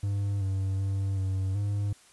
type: tone with pitch steps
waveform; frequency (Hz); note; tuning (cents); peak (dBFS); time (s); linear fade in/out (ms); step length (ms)
triangle; 100.2 / 96.3 / 97.6 / 95.4 / 101.7; G2 / G2 / G2 / G2 / G#2; +38 / -30 / -7 / -47 / -36; -24; 0.03-1.93; 5; 380
effects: white hiss -57 dBFS RMS until 2.12 s + resampled to 24000 Hz